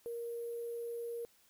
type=tone with sample-and-hold; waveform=sine; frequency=469.4 Hz; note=A#4; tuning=12 cents sharp; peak=-38 dBFS; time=0.06-1.25 s; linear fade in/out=0 ms; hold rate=11025 Hz; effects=white hiss -68 dBFS RMS until 1.49 s